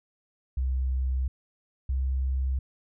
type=tone pair in turn; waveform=sine; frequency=64.7 / 65.72 Hz; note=C2 / C2; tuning=-19 / +8 cents; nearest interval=unison; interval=27 cents; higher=second; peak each=-24 dBFS; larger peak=neither; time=0.57-1.28 / 1.89-2.59 s; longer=first; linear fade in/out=5 ms; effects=none